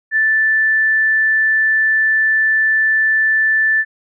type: tone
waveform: sine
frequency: 1760 Hz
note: A6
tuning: in tune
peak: -11 dBFS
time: 0.11-3.85 s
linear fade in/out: 50 ms
effects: none